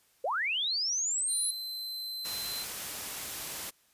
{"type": "linear sweep", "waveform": "sine", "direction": "up", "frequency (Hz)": [455.9, 10380], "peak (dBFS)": -28, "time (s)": [0.24, 1.51], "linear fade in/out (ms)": 5}
{"type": "tone", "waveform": "45% pulse", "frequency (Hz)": 4076, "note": "C8", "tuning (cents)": -46, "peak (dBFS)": -35, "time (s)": [1.27, 2.66], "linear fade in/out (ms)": 50}
{"type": "noise", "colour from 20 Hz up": "white", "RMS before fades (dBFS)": -38, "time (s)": [2.24, 3.71], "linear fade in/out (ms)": 20}
{"effects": ["white hiss -67 dBFS RMS until 3.93 s", "resampled to 32000 Hz"]}